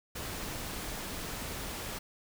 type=noise; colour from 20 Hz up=pink; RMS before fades=-39 dBFS; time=0.15-1.99 s; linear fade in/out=10 ms; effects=none